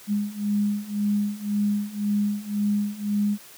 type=beating tone pair; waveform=sine; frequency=204.8 / 206.7 Hz; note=G#3 / G#3; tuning=-24 / -8 cents; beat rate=1.9 Hz; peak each=-26 / -24 dBFS; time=0.07-3.38 s; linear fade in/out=50 ms; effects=white hiss -47 dBFS RMS until 3.57 s + high-pass 100 Hz 12 dB/octave